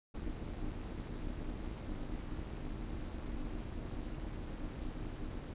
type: noise with amplitude modulation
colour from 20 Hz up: brown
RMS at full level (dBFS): -38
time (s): 0.14-5.54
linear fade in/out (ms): 10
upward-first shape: sine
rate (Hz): 276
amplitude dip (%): 75
effects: resampled to 8000 Hz